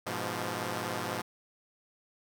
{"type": "chord", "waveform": "5% pulse", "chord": "F diminished", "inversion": "first", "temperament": "equal", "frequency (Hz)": [103.83, 123.47, 174.61], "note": ["Ab2", "Cb3", "F3"], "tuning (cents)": [0, 0, 0], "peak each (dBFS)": -26, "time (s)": [0.06, 1.22], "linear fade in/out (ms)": 10, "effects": []}